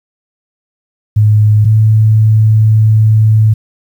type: tone pair in turn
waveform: sine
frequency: 106.3 / 108.97 Hz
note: G#2 / A2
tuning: +41 / -16 cents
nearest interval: unison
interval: 43 cents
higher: second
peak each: -4 dBFS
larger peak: neither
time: 1.16-1.65 / 1.65-3.54 s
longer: second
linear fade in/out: 10 ms
effects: 7-bit